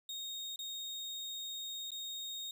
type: tone with dropouts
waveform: 35% pulse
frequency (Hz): 3717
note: A#7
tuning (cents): -6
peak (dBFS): -38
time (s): 0.09-2.51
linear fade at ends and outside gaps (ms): 2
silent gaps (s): 0.56-0.59 / 1.906-1.917
effects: none